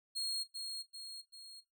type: tone with echo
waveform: 35% pulse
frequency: 4268 Hz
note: C8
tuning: 34 cents sharp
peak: -34 dBFS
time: 0.15-0.44 s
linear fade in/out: 20 ms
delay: 390 ms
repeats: 3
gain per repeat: -5 dB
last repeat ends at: 1.61 s
effects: noise-tail reverb RT60 0.2 s tail -17 dB re dry